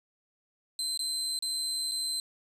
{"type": "tone with dropouts", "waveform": "30% pulse", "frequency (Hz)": 4088, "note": "C8", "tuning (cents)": -41, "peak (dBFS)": -27, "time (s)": [0.79, 2.2], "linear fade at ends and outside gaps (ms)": 1, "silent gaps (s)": [[0.975, 0.992], [1.39, 1.424], [1.913, 1.918]], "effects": ["resampled to 32000 Hz"]}